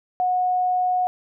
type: tone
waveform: sine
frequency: 730 Hz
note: F#5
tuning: 24 cents flat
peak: -18 dBFS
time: 0.2-1.07 s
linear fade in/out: 0 ms
effects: none